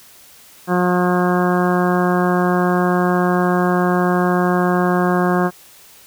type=harmonic tone; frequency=179.3 Hz; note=F3; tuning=46 cents sharp; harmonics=1 / 2 / 3 / 4 / 5 / 6 / 7 / 8 / 9; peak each=-17 / -19 / -25 / -22 / -29 / -24 / -28 / -30 / -27 dBFS; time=0.67-5.51 s; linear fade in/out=50 ms; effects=white hiss -45 dBFS RMS until 6.06 s